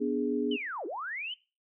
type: chord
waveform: sine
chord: G# diminished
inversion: first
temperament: equal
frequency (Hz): 246.9 / 293.7 / 415.3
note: B3 / D4 / G#4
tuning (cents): 0 / 0 / 0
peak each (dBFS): -31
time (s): 0-0.57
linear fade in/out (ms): 20
type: linear two-way sweep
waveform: sine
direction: down then up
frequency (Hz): 3100 to 302.2 to 3100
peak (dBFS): -34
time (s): 0.51-1.34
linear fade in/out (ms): 5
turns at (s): 0.86
effects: noise-tail reverb RT60 0.3 s tail -19 dB re dry